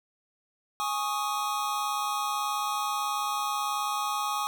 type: chord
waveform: square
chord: Ab suspended fourth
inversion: none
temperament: just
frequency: 830.6 / 1107.5 / 1245.9 Hz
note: Ab5 / Db6 / Eb6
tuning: 0 / -2 / +2 cents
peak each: -33 dBFS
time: 0.8-4.47 s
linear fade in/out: 0 ms
effects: none